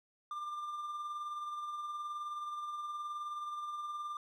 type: tone with tremolo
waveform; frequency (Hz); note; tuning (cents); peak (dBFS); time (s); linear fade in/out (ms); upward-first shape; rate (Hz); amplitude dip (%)
triangle; 1194; D6; +28; -35; 0.31-4.17; 2; sine; 19; 35
effects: none